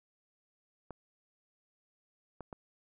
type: clicks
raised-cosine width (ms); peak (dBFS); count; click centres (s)
1; -29; 3; 0.907 / 2.407 / 2.528
effects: none